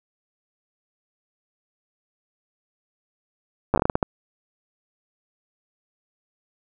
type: slowing click train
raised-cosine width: 1 ms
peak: -5 dBFS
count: 10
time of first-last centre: 3.74-4.028 s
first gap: 9 ms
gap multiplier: 1.3
effects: none